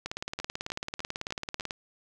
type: two click trains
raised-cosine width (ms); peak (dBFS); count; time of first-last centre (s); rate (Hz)
0.2; -16 / -19; 31 / 5; 0.06-1.708 / 0.4-1.608; 18.2 / 3.31
effects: none